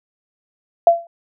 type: tone with exponential decay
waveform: sine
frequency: 680 Hz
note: F5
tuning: 46 cents flat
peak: -3 dBFS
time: 0.87-1.07 s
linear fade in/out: 2 ms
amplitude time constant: 43 ms
effects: none